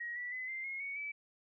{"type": "tone with pitch steps", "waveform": "sine", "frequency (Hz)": [1895, 1957.3, 2022, 2088, 2157, 2228, 2301], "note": ["A#6", "B6", "B6", "C7", "C#7", "C#7", "D7"], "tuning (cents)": [28, -16, 40, -4, -48, 8, -36], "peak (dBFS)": -38, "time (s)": [0, 1.12], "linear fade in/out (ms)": 10, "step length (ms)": 160, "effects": []}